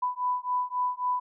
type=beating tone pair; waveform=sine; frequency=993 / 996.7 Hz; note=B5 / B5; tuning=+9 / +16 cents; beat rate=3.7 Hz; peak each=-29 dBFS; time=0.02-1.2 s; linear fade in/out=10 ms; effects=none